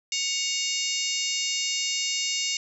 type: harmonic tone with a mistuned harmonic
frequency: 740 Hz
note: F#5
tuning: in tune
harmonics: 3 / 4 / 5 / 6 / 7 / 8 / 9 / 10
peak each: -33 / -32 / -35 / -35 / -32 / -33 / -35 / -35 dBFS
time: 0.12-2.57 s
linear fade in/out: 2 ms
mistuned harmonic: 4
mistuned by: -80 cents
effects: none